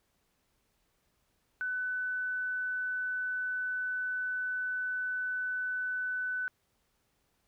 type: tone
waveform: sine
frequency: 1500 Hz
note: F#6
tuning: 23 cents sharp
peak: -31 dBFS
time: 1.61-6.48 s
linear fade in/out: 0 ms
effects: pink hiss -75 dBFS RMS until 7.47 s